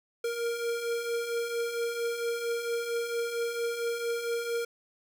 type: beating tone pair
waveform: square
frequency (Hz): 464.8 / 469.2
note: A#4 / A#4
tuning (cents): -5 / +11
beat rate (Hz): 4.4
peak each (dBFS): -38 / -31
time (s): 0.24-4.65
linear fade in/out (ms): 5
effects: none